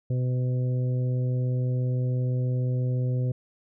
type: harmonic tone with a mistuned harmonic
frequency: 126.1 Hz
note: B2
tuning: 36 cents sharp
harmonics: 1 / 2 / 3 / 4 / 5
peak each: -23 / -37 / -40 / -38 / -49 dBFS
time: 0.1-3.32 s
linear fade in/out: 5 ms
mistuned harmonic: 5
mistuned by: -16 cents
effects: none